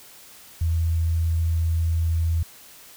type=tone; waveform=sine; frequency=82.41 Hz; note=E2; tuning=in tune; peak=-19 dBFS; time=0.61-2.43 s; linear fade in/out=5 ms; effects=white hiss -47 dBFS RMS until 2.96 s